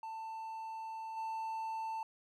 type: tone with level steps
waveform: triangle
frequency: 890 Hz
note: A5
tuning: 20 cents sharp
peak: -39 / -35 dBFS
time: 0.03-2.03 s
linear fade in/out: 2 ms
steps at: 1.16 s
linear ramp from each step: 20 ms
effects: none